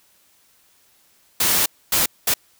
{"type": "noise bursts at uneven times", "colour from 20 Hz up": "white", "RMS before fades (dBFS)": -18, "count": 3, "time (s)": [[1.4, 1.66], [1.92, 2.06], [2.27, 2.34]], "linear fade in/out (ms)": 5, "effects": ["white hiss -58 dBFS RMS until 2.59 s"]}